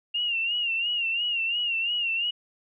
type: tone with vibrato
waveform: sine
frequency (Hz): 2794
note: F7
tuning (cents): 0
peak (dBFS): -24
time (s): 0.14-2.31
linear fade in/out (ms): 10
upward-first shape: sine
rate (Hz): 2.9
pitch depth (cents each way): 79
effects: none